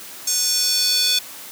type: tone with high-pass filter sweep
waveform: square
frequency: 494.8 Hz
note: B4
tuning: 3 cents sharp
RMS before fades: -19 dBFS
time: 0.27-1.19 s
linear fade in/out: 5 ms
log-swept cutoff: 6400 to 3800 Hz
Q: 3.3
effects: white hiss -37 dBFS RMS until 1.51 s + high-pass 150 Hz 12 dB/octave